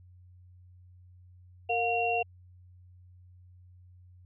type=tone cluster; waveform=sine; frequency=461.7 / 713 / 2744 Hz; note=A#4 / F5 / F7; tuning=-17 / +36 / -31 cents; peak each=-32 / -28 / -31 dBFS; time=1.69-2.23 s; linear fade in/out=10 ms; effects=added 90 Hz sine -52 dBFS peak until 4.25 s